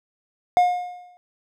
triangle tone with exponential decay, 716 Hz, F5, 43 cents sharp, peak -9 dBFS, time 0.57-1.17 s, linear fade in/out 0 ms, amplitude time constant 130 ms, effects none

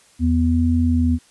sine tone pair together, 82.41 / 246.2 Hz, E2 / B3, 0 / -5 cents, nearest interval octave + perfect fifth, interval 1895 cents, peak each -17 dBFS, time 0.19-1.19 s, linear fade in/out 50 ms, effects white hiss -53 dBFS RMS until 1.3 s + resampled to 24000 Hz

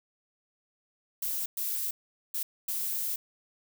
violet noise bursts at uneven times, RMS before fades -32 dBFS, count 4, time 1.22-1.46 / 1.57-1.91 / 2.34-2.43 / 2.68-3.16 s, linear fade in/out 5 ms, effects none

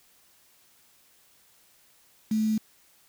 sine tone with quantisation, 217.4 Hz, A3, 21 cents flat, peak -22 dBFS, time 2.31-2.58 s, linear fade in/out 5 ms, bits 7, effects white hiss -61 dBFS RMS until 3.08 s

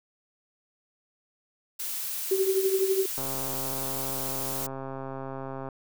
blue noise, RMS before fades -33 dBFS, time 1.79-4.67 s, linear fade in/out 10 ms
sine tone with tremolo, 383.5 Hz, G4, 38 cents flat, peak -19 dBFS, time 2.31-3.06 s, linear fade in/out 5 ms, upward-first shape triangle, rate 12 Hz, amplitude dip 75%
click train, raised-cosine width 1 ms, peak -23 dBFS, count 337, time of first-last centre 3.18-5.687 s, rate 134 Hz
effects none

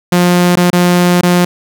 sawtooth tone with dropouts, 177.1 Hz, F3, 24 cents sharp, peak -3 dBFS, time 0.12-1.45 s, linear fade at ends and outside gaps 5 ms, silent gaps 0.557-0.57 / 0.704-0.729 / 1.212-1.231 s, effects none

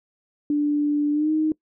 sine tone with pitch glide, 293.7 to 311.2 Hz, D4 to D#4, 0 to 0 cents, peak -18 dBFS, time 0.5-1.52 s, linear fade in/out 2 ms, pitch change +100 cents, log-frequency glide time 1.12-1.31 s, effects noise-tail reverb RT60 0.1 s tail -23 dB re dry

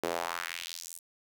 sawtooth tone with high-pass filter sweep, 85.1 Hz, F2, 44 cents flat, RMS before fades -37 dBFS, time 0.03-0.99 s, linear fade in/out 5 ms, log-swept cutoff 400 to 9900 Hz, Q 1.9, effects 9-bit

